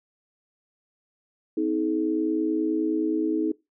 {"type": "tone cluster", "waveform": "sine", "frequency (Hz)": [257.6, 317.9, 427.5], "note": ["C4", "D#4", "A4"], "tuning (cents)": [-27, 37, -50], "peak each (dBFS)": [-31, -23, -29], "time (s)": [1.57, 3.52], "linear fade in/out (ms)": 5, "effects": ["noise-tail reverb RT60 0.2 s tail -20 dB re dry"]}